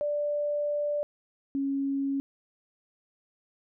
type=tone pair in turn; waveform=sine; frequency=587.3 / 275.5 Hz; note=D5 / C#4; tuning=0 / -11 cents; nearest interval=octave + minor second; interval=1311 cents; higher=first; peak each=-26 dBFS; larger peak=neither; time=0.01-1.03 / 1.55-2.2 s; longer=first; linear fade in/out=0 ms; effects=none